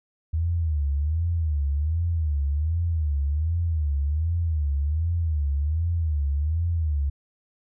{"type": "tone with vibrato", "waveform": "sine", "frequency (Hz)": 77.5, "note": "D#2", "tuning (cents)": -6, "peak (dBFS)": -21, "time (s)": [0.33, 7.1], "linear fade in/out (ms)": 10, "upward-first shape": "sine", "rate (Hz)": 1.3, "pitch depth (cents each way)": 170, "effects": []}